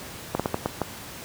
slowing click train, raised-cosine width 1 ms, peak -9 dBFS, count 6, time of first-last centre 0.35-0.817 s, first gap 46 ms, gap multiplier 1.36, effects pink hiss -39 dBFS RMS until 1.24 s + high-pass 80 Hz 12 dB/octave

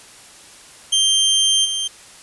sawtooth tone with level steps, 3150 Hz, G7, 8 cents sharp, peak -10 / -17 dBFS, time 0.92-1.88 s, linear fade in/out 10 ms, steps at 1.64 s, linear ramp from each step 20 ms, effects white hiss -43 dBFS RMS until 2.22 s + resampled to 24000 Hz

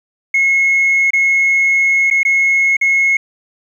sine tone with dropouts, 2172 Hz, C#7, 36 cents flat, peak -8 dBFS, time 0.34-3.17 s, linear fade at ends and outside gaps 5 ms, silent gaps 1.106-1.133 / 2.102-2.11 / 2.232-2.25 / 2.768-2.812 s, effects tanh soft clip ceiling -7 dBFS + 8-bit

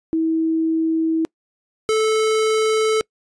sine / square tone pair in turn, 323 / 437 Hz, E4 / A4, -35 / -12 cents, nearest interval perfect fourth, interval 523 cents, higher second, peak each -16 dBFS, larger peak neither, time 0.13-1.25 / 1.89-3.01 s, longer neither, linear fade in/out 0 ms, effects noise-tail reverb RT60 0.1 s tail -26 dB re dry + resampled to 22050 Hz

